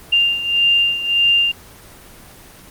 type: beating tone pair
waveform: sine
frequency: 2794 / 2795.7 Hz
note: F7 / F7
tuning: 0 / +1 cents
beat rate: 1.7 Hz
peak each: -14 / -19 dBFS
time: 0.12-1.52 s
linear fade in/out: 10 ms
effects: pink hiss -41 dBFS RMS until 2.7 s + Opus 24 kbps